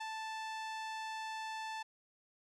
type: tone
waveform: sawtooth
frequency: 880 Hz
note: A5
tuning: in tune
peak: -36 dBFS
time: 0-1.83 s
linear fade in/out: 10 ms
effects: low-pass 6000 Hz 12 dB/octave